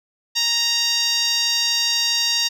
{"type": "tone with band-pass filter", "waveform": "10% pulse", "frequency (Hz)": 932.3, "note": "A#5", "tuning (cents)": 0, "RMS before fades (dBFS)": -20, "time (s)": [0.35, 2.49], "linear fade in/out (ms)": 20, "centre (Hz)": 5000, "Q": 1.5, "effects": []}